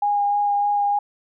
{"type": "tone with vibrato", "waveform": "sine", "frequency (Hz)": 817, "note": "G#5", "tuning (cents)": -29, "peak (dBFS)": -17, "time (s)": [0.02, 0.99], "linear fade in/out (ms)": 5, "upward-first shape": "sine", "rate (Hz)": 3.3, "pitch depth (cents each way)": 11, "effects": []}